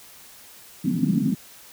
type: band-pass noise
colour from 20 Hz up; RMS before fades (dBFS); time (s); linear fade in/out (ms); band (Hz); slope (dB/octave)
pink; -22; 0.84-1.35; 10; 160 to 270; 48
effects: white hiss -47 dBFS RMS until 1.72 s